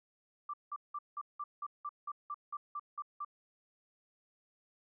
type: tone bursts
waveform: sine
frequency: 1174.7 Hz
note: D6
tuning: in tune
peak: -37 dBFS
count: 13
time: 0.49-3.248 s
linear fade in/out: 5 ms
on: 46 ms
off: 180 ms
effects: none